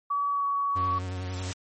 sine tone with pitch glide, 1140 to 1126.9 Hz, C#6 to C#6, +48 to +28 cents, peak -24 dBFS, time 0.1-0.99 s, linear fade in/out 10 ms, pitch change -20 cents, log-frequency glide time 0.3-0.44 s
white noise with exponential growth, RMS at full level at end -34 dBFS, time 0.7-1.53 s, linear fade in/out 2 ms, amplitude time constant 180 ms
45% pulse tone with vibrato, 92 Hz, F#2, 9 cents flat, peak -31 dBFS, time 0.75-1.53 s, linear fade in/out 20 ms, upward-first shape sine, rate 11 Hz, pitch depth 35 cents each way
effects low-pass 9000 Hz 12 dB/octave + MP3 32 kbps

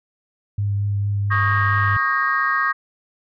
sine tone with vibrato, 101.3 Hz, G#2, 43 cents flat, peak -18 dBFS, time 0.58-1.97 s, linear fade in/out 5 ms, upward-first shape triangle, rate 4.4 Hz, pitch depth 15 cents each way
sine chord, Eb dominant seventh, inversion third, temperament equal with one note detuned, 1108.7 / 1244.5 / 1609.3 / 1864.7 Hz, Db6 / Eb6 / G6 / Bb6, 0 / 0 / +45 / 0 cents, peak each -22 dBFS, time 1.3-2.73 s, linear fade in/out 20 ms
effects tanh soft clip ceiling -8 dBFS

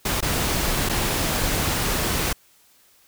pink noise with dropouts, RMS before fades -23 dBFS, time 0.05-2.33 s, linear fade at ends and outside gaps 5 ms, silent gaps 0.207-0.225 / 0.89-0.895 s, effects white hiss -57 dBFS RMS until 3.07 s

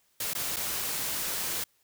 white noise with dropouts, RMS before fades -32 dBFS, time 0.2-1.64 s, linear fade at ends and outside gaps 5 ms, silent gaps 0.335-0.35 / 0.562-0.566 s, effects white hiss -69 dBFS RMS until 1.83 s

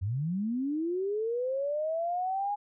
sine linear sweep, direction up, 87.31 to 830.6 Hz, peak -28 dBFS, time 0.01-2.56 s, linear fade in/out 20 ms, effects none

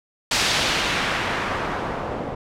white noise with low-pass filter sweep, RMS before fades -24 dBFS, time 0.31-2.35 s, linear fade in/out 5 ms, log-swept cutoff 5400 to 610 Hz, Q 0.89, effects none

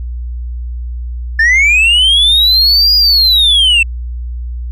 sine linear two-way sweep, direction up then down, 1751 to 4919 to 2638 Hz, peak -3 dBFS, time 1.39-3.83 s, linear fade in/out 5 ms, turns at 2.95 s, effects tanh soft clip ceiling -5 dBFS + added 60 Hz sine -18 dBFS peak until 4.71 s

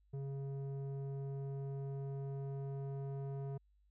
square tone with low-pass filter sweep, 137.7 Hz, C#3, 11 cents flat, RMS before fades -42 dBFS, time 0.13-3.58 s, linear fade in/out 10 ms, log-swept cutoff 420 to 630 Hz, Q 1, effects added 50 Hz sine -68 dBFS peak until 3.9 s

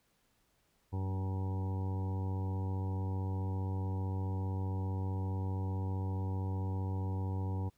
harmonic tone with a mistuned harmonic, 95.3 Hz, G2, 48 cents flat, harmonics 1 / 2 / 3 / 4 / 5 / 6 / 8 / 9 / 10, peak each -33 / -44 / -46 / -50 / -50 / -59 / -54 / -52 / -51 dBFS, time 0.92-7.7 s, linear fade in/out 20 ms, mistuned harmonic 2, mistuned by -20 cents, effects pink hiss -74 dBFS RMS until 7.77 s

